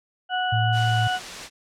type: harmonic tone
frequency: 736 Hz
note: F#5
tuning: 9 cents flat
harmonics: 1 / 2 / 4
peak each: -24 / -27 / -30 dBFS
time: 0.29-1.2 s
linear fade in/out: 50 ms
type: tone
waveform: sine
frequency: 112.8 Hz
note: A2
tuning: 44 cents sharp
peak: -20 dBFS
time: 0.52-1.08 s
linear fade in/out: 10 ms
type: noise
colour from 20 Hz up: white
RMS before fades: -34 dBFS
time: 0.72-1.5 s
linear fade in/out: 50 ms
effects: low-pass 6000 Hz 12 dB/octave